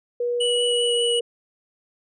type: tone with pitch glide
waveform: sine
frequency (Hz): 482.7 to 473.3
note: B4 to A#4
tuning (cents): -40 to +26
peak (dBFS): -21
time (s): 0.2-1.21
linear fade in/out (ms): 5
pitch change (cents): -34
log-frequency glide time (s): 0.65-1.03
type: tone with vibrato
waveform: square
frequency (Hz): 2937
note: F#7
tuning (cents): -13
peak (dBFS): -22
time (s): 0.4-1.2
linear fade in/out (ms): 10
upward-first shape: triangle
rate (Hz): 5.1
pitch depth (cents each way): 12
effects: resampled to 24000 Hz